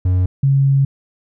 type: tone pair in turn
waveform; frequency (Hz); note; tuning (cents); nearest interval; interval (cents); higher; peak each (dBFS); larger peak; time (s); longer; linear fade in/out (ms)
triangle / sine; 91.4 / 137.25; F#2 / C#3; -21 / -17; perfect fifth; 704; second; -10; neither; 0.05-0.26 / 0.43-0.85; second; 5
effects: none